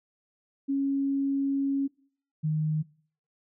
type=tone pair in turn; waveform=sine; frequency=275.7 / 154.73 Hz; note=C#4 / D#3; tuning=-9 / -9 cents; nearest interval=minor seventh; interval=1000 cents; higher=first; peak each=-24 dBFS; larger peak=neither; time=0.68-1.88 / 2.43-2.83 s; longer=first; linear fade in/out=20 ms; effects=noise-tail reverb RT60 0.5 s tail -22 dB re dry